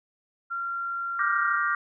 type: tone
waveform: sine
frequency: 1378 Hz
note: F6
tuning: 24 cents flat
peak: -28 dBFS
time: 0.5-1.58 s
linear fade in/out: 20 ms
type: chord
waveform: sine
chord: G minor seventh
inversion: second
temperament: just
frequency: 1176 / 1411.2 / 1568 / 1881.6 Hz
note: D6 / F6 / G6 / Bb6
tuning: +2 / +18 / 0 / +16 cents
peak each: -27 / -27 / -30 / -32 dBFS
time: 1.19-1.75 s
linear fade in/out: 2 ms
effects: none